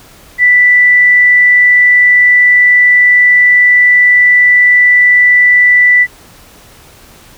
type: tone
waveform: sine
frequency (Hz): 1975.5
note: B6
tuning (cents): 0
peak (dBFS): -3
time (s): 0.38-6.07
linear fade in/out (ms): 50
effects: pink hiss -39 dBFS RMS until 7.37 s